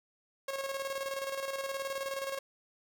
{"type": "tone with tremolo", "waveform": "sawtooth", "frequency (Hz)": 545, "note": "C#5", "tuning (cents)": -29, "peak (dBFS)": -29, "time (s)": [0.48, 2.39], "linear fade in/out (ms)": 5, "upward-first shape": "square", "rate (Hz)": 19, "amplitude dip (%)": 50, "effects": []}